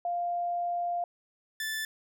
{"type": "tone pair in turn", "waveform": ["sine", "sawtooth"], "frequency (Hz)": [698.5, 1754.5], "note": ["F5", "A6"], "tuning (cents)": [0, -5], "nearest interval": "octave + major third", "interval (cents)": 1595, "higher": "second", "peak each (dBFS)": -28, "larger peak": "neither", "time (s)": [[0.05, 1.04], [1.6, 1.85]], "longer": "first", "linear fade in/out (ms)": 2, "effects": []}